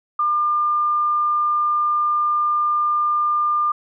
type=tone; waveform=sine; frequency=1200 Hz; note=D6; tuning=37 cents sharp; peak=-16 dBFS; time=0.19-3.72 s; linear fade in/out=5 ms; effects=none